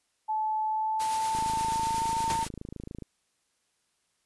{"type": "tone with pitch glide", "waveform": "sine", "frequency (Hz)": [867, 903.8], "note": ["A5", "A5"], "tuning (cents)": [-26, 46], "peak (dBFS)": -26, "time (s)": [0.28, 2.45], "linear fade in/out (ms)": 20, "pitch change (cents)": 72, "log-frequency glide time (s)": [0.66, 2.02]}
{"type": "noise with tremolo", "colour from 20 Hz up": "white", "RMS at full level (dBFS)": -36, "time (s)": [0.99, 2.49], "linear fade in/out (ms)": 20, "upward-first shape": "sine", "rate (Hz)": 8.4, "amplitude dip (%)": 30}
{"type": "click train", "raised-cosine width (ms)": 3, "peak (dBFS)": -26, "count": 46, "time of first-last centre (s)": [1.35, 3.023], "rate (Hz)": 26.9}
{"type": "noise with exponential decay", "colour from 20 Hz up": "pink", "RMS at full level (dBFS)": -29, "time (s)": [2.3, 2.46], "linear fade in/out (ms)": 0, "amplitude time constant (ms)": 34}
{"effects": ["white hiss -74 dBFS RMS until 4.25 s", "resampled to 24000 Hz"]}